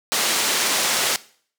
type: band-pass noise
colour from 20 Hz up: white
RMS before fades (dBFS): -21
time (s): 0.12-1.16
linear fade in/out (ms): 0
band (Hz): 250 to 7500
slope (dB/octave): 12
effects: noise-tail reverb RT60 0.5 s tail -19 dB re dry